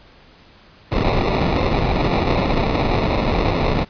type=noise with sample-and-hold; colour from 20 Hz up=pink; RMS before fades=-18 dBFS; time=0.91-3.85 s; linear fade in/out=20 ms; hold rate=1575 Hz; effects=pink hiss -48 dBFS RMS until 3.89 s + resampled to 11025 Hz